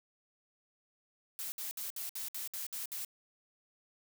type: noise bursts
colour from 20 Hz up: blue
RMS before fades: -40 dBFS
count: 9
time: 1.39-3.048 s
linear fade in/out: 0 ms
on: 130 ms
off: 61 ms
effects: none